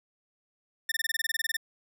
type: tone bursts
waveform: sawtooth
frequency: 1803 Hz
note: A6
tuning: 42 cents sharp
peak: -23 dBFS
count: 14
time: 0.89-1.568 s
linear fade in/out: 5 ms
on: 28 ms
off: 22 ms
effects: none